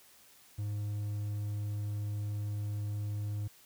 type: tone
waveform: triangle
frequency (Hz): 103.83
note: G#2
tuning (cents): 0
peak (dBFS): -31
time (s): 0.58-3.48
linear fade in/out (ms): 10
effects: white hiss -60 dBFS RMS until 3.65 s